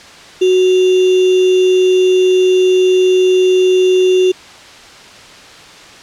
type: tone with sample-and-hold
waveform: sine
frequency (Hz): 369.8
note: F#4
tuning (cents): -1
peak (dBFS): -7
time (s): 0.41-4.32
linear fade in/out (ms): 10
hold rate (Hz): 3150
effects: white hiss -36 dBFS RMS until 6.02 s + low-pass 5000 Hz 12 dB/octave